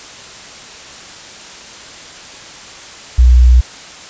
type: tone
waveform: sine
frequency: 61.5 Hz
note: B1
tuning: 7 cents flat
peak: -3 dBFS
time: 3.18-3.61 s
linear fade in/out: 10 ms
effects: white hiss -33 dBFS RMS until 4.09 s + resampled to 16000 Hz